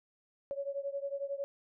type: beating tone pair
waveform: sine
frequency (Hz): 554.4 / 565.4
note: C#5 / C#5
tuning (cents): 0 / +34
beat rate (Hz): 11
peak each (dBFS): -37 / -39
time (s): 0.51-1.44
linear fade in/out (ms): 0
effects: none